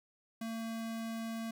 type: tone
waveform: square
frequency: 226.3 Hz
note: A3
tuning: 49 cents sharp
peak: -38 dBFS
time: 0.41-1.51 s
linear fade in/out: 5 ms
effects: none